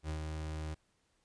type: tone with ADSR envelope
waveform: 35% pulse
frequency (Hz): 77.78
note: D#2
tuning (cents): 0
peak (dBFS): -33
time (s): 0.03-0.75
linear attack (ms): 61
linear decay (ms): 96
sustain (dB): -3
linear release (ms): 17
effects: pink hiss -75 dBFS RMS until 1.24 s + resampled to 22050 Hz